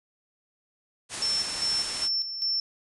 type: low-pass noise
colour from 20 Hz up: white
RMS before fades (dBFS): -36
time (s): 1.09-2.09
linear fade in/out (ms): 50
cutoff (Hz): 10000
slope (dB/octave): 96
type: tone with tremolo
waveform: sine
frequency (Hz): 5380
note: E8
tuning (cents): +34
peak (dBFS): -24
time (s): 1.22-2.6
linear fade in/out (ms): 2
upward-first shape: square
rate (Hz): 2.5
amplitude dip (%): 60
effects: none